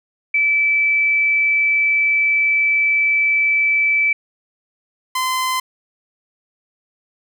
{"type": "tone pair in turn", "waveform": ["sine", "sawtooth"], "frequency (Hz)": [2313, 1030.3], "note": ["D7", "C6"], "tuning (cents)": [-27, -27], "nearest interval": "octave + major second", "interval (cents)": 1400, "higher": "first", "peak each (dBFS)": [-13, -14], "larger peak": "first", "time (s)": [[0.34, 4.13], [5.15, 5.6]], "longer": "first", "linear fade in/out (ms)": 5, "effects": []}